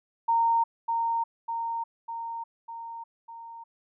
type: tone with echo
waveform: sine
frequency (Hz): 922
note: A#5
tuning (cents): -19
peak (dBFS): -20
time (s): 0.28-0.64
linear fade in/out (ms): 10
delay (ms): 600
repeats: 5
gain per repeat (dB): -4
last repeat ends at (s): 3.64
effects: none